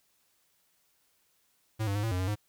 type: tone with pitch steps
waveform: square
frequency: 109.6 / 99.6 / 103.5 / 112.9 / 90.8 / 93 / 104.5 Hz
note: A2 / G2 / G#2 / A2 / F#2 / F#2 / G#2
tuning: -6 / +28 / -5 / +45 / -32 / +9 / +11 cents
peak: -29 dBFS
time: 1.79-2.357 s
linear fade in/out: 20 ms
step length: 81 ms
effects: white hiss -71 dBFS RMS until 2.48 s